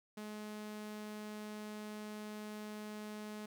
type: tone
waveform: sawtooth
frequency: 211.8 Hz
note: G#3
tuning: 34 cents sharp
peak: -40 dBFS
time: 0.17-3.46 s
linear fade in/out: 5 ms
effects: 13-bit